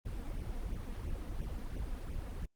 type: noise with flanger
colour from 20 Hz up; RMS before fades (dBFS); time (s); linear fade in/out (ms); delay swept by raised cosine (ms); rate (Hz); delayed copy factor
brown; -39; 0.05-2.46; 10; 0.32 to 4.22; 2.9; +0.85
effects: Opus 32 kbps